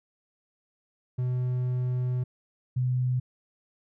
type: tone pair in turn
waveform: triangle / sine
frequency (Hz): 125.5 / 126.37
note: B2 / B2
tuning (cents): +28 / +40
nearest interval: unison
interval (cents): 12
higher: second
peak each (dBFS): -23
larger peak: neither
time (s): 1.18-2.24 / 2.76-3.2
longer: first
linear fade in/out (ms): 10
effects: none